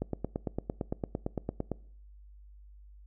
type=click train; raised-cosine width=2 ms; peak=-18 dBFS; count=16; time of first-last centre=0.02-1.717 s; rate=8.84 Hz; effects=noise-tail reverb RT60 0.6 s tail -23 dB re dry + added 50 Hz sine -50 dBFS peak until 3.06 s